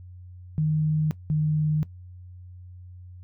sine tone pair in turn, 154.2 / 152.96 Hz, D#3 / D#3, -15 / -29 cents, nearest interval unison, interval 14 cents, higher first, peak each -20 dBFS, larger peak neither, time 0.58-1.11 / 1.3-1.83 s, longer neither, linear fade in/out 0 ms, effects noise-tail reverb RT60 0.1 s tail -18 dB re dry + added 90 Hz sine -41 dBFS peak until 3.23 s

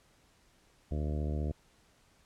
harmonic tone, 75 Hz, D2, 37 cents sharp, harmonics 1 / 2 / 3 / 4 / 5 / 6 / 7 / 8 / 9, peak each -32 / -38 / -42 / -44 / -46 / -48 / -49 / -50 / -51 dBFS, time 0.91-1.52 s, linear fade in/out 5 ms, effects pink hiss -66 dBFS RMS until 2.25 s + low-pass 10000 Hz 12 dB/octave

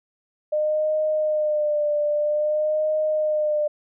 sine tone with vibrato, 605 Hz, D#5, 49 cents flat, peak -19 dBFS, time 0.52-3.68 s, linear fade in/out 10 ms, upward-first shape sine, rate 0.51 Hz, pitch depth 37 cents each way, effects none

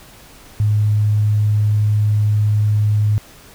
sine tone, 105.4 Hz, G#2, 26 cents sharp, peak -12 dBFS, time 0.6-3.18 s, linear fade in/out 0 ms, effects pink hiss -43 dBFS RMS until 3.54 s

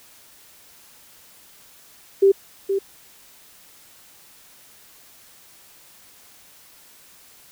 sine tone with echo, 392 Hz, G4, in tune, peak -10 dBFS, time 2.22-2.32 s, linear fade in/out 10 ms, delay 470 ms, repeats 1, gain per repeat -8 dB, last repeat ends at 2.79 s, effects white hiss -50 dBFS RMS until 7.51 s

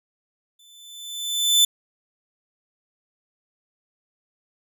sawtooth tone with exponential growth, 3520 Hz, A7, in tune, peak -9 dBFS, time 0.59-1.65 s, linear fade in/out 5 ms, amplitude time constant 230 ms, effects none

